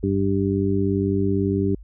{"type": "harmonic tone", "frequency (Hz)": 98, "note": "G2", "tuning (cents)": 0, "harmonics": [1, 2, 3, 4], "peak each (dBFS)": [-24, -24, -24, -24], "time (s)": [0.03, 1.75], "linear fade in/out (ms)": 5, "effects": ["added 50 Hz sine -39 dBFS peak until 1.83 s"]}